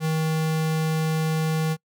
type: tone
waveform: square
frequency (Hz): 158.5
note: D#3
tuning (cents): +32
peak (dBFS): -22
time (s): 0-1.77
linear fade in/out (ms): 50
effects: noise-tail reverb RT60 0.1 s tail -26 dB re dry